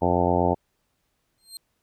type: harmonic tone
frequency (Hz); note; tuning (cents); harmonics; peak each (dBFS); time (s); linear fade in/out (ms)
88.3; F2; +20; 1 / 2 / 3 / 4 / 5 / 6 / 7 / 8 / 9 / 10; -28 / -28 / -28 / -28 / -28 / -28 / -28 / -28 / -28 / -28; 0.01-0.55; 20
type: tone with exponential growth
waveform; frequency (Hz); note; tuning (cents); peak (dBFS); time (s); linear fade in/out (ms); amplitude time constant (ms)
25% pulse; 4186; C8; 0; -28; 1.38-1.57; 1; 41
effects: pink hiss -73 dBFS RMS until 1.82 s